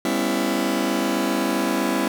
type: chord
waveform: sawtooth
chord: C# half-diminished seventh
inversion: second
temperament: just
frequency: 199.57 / 249.5 / 277.2 / 332.6 Hz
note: G3 / B3 / C#4 / E4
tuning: +31 / +18 / 0 / +16 cents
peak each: -23 / -22 / -22 / -21 dBFS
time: 0.05-2.08 s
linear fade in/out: 2 ms
effects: none